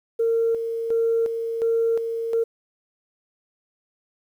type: tone with tremolo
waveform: sine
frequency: 457.9 Hz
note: A#4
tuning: 31 cents flat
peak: -17 dBFS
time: 0.19-2.44 s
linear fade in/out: 10 ms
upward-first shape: square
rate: 1.4 Hz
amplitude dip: 55%
effects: tanh soft clip ceiling -13 dBFS + 9-bit